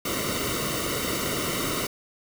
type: noise with comb filter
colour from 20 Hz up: pink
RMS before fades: -28 dBFS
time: 0.05-1.87 s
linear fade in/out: 5 ms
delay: 1.2 ms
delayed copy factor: -0.8
effects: none